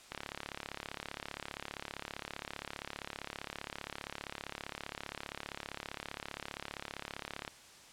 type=click train; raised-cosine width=0.3 ms; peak=-23 dBFS; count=260; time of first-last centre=0.12-7.478 s; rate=35.2 Hz; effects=white hiss -56 dBFS RMS until 7.92 s + low-pass 8000 Hz 12 dB/octave